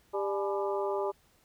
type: harmonic tone with a mistuned harmonic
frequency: 198.6 Hz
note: G3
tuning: 23 cents sharp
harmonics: 2 / 3 / 4 / 5 / 6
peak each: -31 / -35 / -37 / -39 / -41 dBFS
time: 0.13-1.12 s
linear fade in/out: 20 ms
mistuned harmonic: 4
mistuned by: +110 cents
effects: pink hiss -66 dBFS RMS until 1.44 s